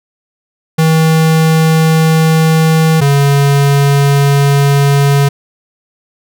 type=tone pair in turn; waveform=square; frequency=160 / 140.92 Hz; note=D#3 / C#3; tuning=+49 / +29 cents; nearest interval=major second; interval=220 cents; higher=first; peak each=-7 dBFS; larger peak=neither; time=0.78-3.01 / 3.01-5.29 s; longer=second; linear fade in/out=10 ms; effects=none